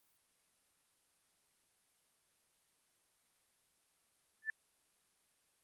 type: tone with exponential growth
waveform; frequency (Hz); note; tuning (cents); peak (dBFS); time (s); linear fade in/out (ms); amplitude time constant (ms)
sine; 1760; A6; 0; -30; 4.42-4.5; 2; 17
effects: white hiss -75 dBFS RMS until 5.63 s + Opus 32 kbps